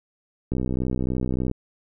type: click train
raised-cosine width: 3 ms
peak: -13 dBFS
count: 64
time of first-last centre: 0.52-1.514 s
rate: 63.4 Hz
effects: none